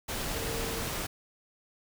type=tone in noise; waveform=sine; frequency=456.1 Hz; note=A#4; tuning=38 cents flat; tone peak=-40 dBFS; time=0.33-0.82 s; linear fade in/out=10 ms; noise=pink; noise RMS=-34 dBFS; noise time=0.08-1.07 s; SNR=-9 dB; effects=none